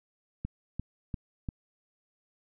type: click train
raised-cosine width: 5 ms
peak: -21 dBFS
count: 4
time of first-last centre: 0.45-1.488 s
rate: 2.89 Hz
effects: none